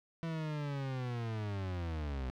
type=linear sweep; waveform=40% pulse; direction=down; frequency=166.4 to 61.74 Hz; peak=-35 dBFS; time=0.23-2.3 s; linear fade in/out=0 ms; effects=low-pass 4000 Hz 12 dB/octave + 11-bit